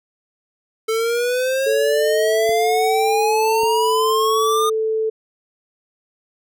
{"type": "exponential sweep", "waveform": "square", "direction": "up", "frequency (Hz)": [440, 1228], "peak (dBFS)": -18, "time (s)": [0.88, 4.7], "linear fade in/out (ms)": 10}
{"type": "tone", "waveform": "sine", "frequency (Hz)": 440, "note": "A4", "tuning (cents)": 0, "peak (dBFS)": -17, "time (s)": [1.66, 5.1], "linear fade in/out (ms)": 10}
{"type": "clicks", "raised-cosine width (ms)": 2, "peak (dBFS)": -21, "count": 2, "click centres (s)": [2.493, 3.634]}
{"effects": []}